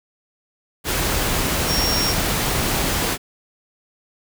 sine tone in noise, 5560 Hz, F8, 9 cents flat, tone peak -21 dBFS, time 1.66-2.15 s, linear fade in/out 50 ms, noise pink, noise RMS -21 dBFS, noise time 0.84-3.18 s, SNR -3 dB, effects none

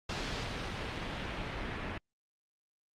pink noise with low-pass filter sweep, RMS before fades -38 dBFS, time 0.09-1.98 s, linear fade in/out 5 ms, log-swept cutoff 4700 to 2300 Hz, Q 1.1, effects Opus 48 kbps

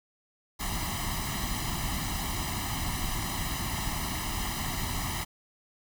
pink noise with comb filter, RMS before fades -32 dBFS, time 0.59-5.25 s, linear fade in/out 20 ms, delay 1 ms, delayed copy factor +0.85, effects none

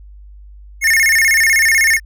square tone with vibrato, 1975.5 Hz, B6, in tune, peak -10 dBFS, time 0.81-2 s, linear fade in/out 50 ms, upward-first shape square, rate 16 Hz, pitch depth 160 cents each way, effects added 50 Hz sine -35 dBFS peak until 2.05 s

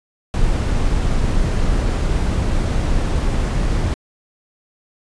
brown noise, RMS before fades -17 dBFS, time 0.34-3.94 s, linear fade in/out 0 ms, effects resampled to 22050 Hz

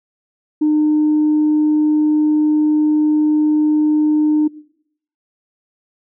sine tone, 303.9 Hz, D#4, 41 cents flat, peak -10 dBFS, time 0.61-4.48 s, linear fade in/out 10 ms, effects noise-tail reverb RT60 0.7 s tail -20 dB re dry + tanh soft clip ceiling -8 dBFS

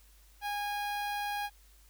sawtooth tone with notch filter, 821 Hz, G#5, 20 cents flat, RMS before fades -35 dBFS, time 0.41-1.5 s, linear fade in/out 50 ms, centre 7300 Hz, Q 1.1, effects added 50 Hz sine -58 dBFS peak until 1.89 s + white hiss -64 dBFS RMS until 1.89 s

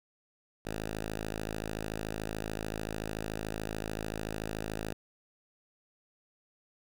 5% pulse tone, 53.6 Hz, A1, 45 cents flat, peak -24 dBFS, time 0.65-4.93 s, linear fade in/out 5 ms, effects none

